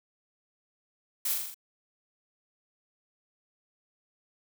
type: noise with echo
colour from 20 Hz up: blue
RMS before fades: -30 dBFS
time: 1.25-1.34 s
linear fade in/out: 5 ms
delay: 41 ms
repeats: 5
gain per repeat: -3 dB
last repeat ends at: 1.545 s
effects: none